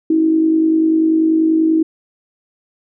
sine tone with amplitude modulation, 320.2 Hz, D#4, 50 cents sharp, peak -8 dBFS, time 0.1-1.83 s, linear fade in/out 5 ms, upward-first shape sine, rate 50.2 Hz, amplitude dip 50%, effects none

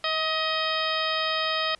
harmonic tone with a mistuned harmonic, 630 Hz, D#5, 21 cents sharp, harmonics 1 / 2 / 3 / 4 / 5 / 6 / 7 / 8, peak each -31 / -29 / -32 / -34 / -32 / -33 / -39 / -34 dBFS, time 0.04-1.75 s, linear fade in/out 2 ms, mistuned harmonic 1, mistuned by +17 cents, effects pink hiss -59 dBFS RMS until 1.79 s + resampled to 24000 Hz

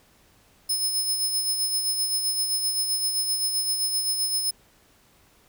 15% pulse tone with tremolo, 5200 Hz, E8, 24 cents flat, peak -16 dBFS, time 0.69-4.51 s, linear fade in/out 10 ms, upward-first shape sine, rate 7.7 Hz, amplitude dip 45%, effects pink hiss -59 dBFS RMS until 5.48 s

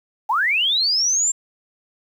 sine linear sweep, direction up, 787 to 7459 Hz, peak -16 dBFS, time 0.29-1.32 s, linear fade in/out 10 ms, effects 8-bit

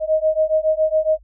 sine beating tone pair, 623 / 630.2 Hz, D#5 / D#5, +2 / +22 cents, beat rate 7.2 Hz, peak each -18 dBFS, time 0-1.19 s, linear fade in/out 50 ms, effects added 50 Hz sine -46 dBFS peak until 1.23 s

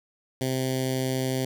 10% pulse tone with notch filter, 130.5 Hz, C3, 4 cents flat, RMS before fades -27 dBFS, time 0.41-1.45 s, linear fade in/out 2 ms, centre 1200 Hz, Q 0.52, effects none

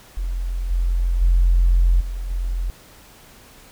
sine tone with level steps, 43.65 Hz, F1, in tune, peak -21 / -16 / -11 / -24 / -20 dBFS, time 0.17-2.7 s, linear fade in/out 0 ms, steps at 0.7 / 1.21 / 2 / 2.3 s, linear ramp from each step 10 ms, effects tanh soft clip ceiling -7 dBFS + pink hiss -47 dBFS RMS until 3.71 s

